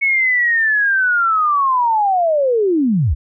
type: linear sweep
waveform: sine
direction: down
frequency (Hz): 2216 to 53.7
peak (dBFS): -12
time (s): 0.01-3.15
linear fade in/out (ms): 20
effects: none